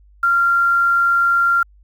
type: tone with quantisation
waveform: sine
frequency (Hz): 1384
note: F6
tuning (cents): -16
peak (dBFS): -12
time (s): 0.23-1.63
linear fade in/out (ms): 5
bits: 7
effects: added 50 Hz sine -46 dBFS peak until 1.83 s